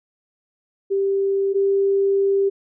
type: tone pair in turn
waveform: sine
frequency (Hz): 392.7 / 394.1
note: G4 / G4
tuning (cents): +3 / +9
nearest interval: unison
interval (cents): 6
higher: second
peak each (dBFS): -17 / -15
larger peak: second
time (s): 0.9-1.54 / 1.54-2.5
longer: second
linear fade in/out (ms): 20
effects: none